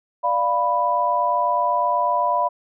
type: chord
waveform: sine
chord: B diminished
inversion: first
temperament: equal with one note detuned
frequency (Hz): 590.4 / 698.5 / 987.8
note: D5 / F5 / B5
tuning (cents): +9 / 0 / 0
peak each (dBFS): -25 / -23 / -19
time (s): 0.23-2.49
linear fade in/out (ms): 20
effects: none